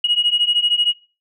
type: beating tone pair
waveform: sine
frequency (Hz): 2887 / 2900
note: F#7 / F#7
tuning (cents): -43 / -35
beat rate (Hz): 13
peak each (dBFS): -17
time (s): 0.04-0.93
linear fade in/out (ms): 5
effects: noise-tail reverb RT60 0.3 s tail -17 dB re dry + tanh soft clip ceiling -8 dBFS